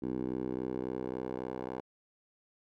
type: tone with band-pass filter sweep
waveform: 10% pulse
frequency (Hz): 63.6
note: C2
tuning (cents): -48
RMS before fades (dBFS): -37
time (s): 0.02-1.81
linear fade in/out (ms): 10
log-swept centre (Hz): 310 to 600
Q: 1.9
effects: none